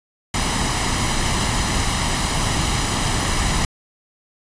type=noise with comb filter; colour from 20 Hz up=pink; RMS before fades=-20 dBFS; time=0.34-3.65 s; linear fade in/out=2 ms; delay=1 ms; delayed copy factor=+0.5; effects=resampled to 22050 Hz